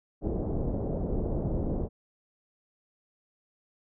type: low-pass noise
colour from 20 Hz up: pink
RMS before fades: -30 dBFS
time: 0.21-1.89 s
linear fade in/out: 50 ms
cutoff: 580 Hz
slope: 24 dB/octave
effects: none